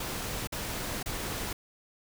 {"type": "noise with dropouts", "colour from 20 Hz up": "pink", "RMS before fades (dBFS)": -35, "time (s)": [0, 1.53], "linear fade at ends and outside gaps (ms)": 5, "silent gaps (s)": [[0.473, 0.522], [1.029, 1.059]], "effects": []}